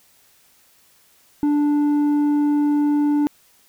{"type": "tone with low-pass filter", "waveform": "square", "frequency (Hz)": 293.1, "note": "D4", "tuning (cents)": -3, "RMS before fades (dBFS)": -18, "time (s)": [1.43, 3.27], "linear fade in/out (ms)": 0, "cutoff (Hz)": 590, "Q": 1, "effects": ["white hiss -56 dBFS RMS until 3.68 s"]}